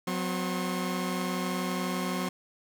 sawtooth tone cluster, 183.2 / 254.9 / 1076 Hz, F#3 / C4 / C6, -17 / -45 / +48 cents, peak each -27 / -31 / -33 dBFS, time 0.07-2.29 s, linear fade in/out 5 ms, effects 10-bit

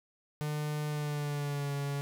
45% pulse tone with pitch glide, 150 to 141.58 Hz, D3 to C#3, +37 to +37 cents, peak -32 dBFS, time 0.41-2.01 s, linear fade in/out 0 ms, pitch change -100 cents, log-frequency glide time 0.88-1.73 s, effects none

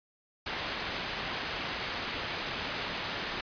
white low-pass noise, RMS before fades -36 dBFS, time 0.46-3.41 s, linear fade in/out 5 ms, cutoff 3300 Hz, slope 12 dB/octave, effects resampled to 11025 Hz

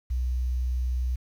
sine tone, 62.3 Hz, B1, 16 cents sharp, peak -24 dBFS, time 0.1-1.16 s, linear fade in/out 10 ms, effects 9-bit

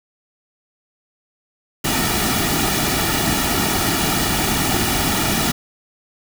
pink noise with comb filter, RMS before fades -19 dBFS, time 1.84-5.52 s, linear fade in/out 10 ms, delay 1.9 ms, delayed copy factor -0.65, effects none

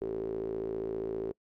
sawtooth tone with band-pass filter, 55 Hz, A1, in tune, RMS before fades -35 dBFS, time 0.01-1.32 s, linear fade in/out 10 ms, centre 400 Hz, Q 9.8, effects noise-tail reverb RT60 0.1 s tail -24 dB re dry

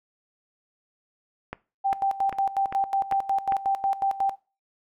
click train, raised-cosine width 0.5 ms, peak -17 dBFS, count 6, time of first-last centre 1.53-3.522 s, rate 2.51 Hz
sine tone with tremolo, 784 Hz, G5, in tune, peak -20 dBFS, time 1.84-4.36 s, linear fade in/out 20 ms, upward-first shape square, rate 5.5 Hz, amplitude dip 80%
effects noise-tail reverb RT60 0.3 s tail -20 dB re dry

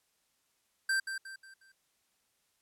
square tone with echo, 1568 Hz, G6, in tune, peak -28 dBFS, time 0.89-1 s, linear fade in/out 5 ms, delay 180 ms, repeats 4, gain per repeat -8 dB, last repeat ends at 1.72 s, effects white hiss -75 dBFS RMS until 2.61 s + low-pass 12000 Hz 12 dB/octave

